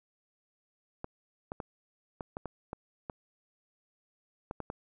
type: clicks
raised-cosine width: 1 ms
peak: -23 dBFS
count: 11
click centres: 1.044 / 1.519 / 1.602 / 2.208 / 2.369 / 2.457 / 2.731 / 3.098 / 4.511 / 4.603 / 4.701 s
effects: none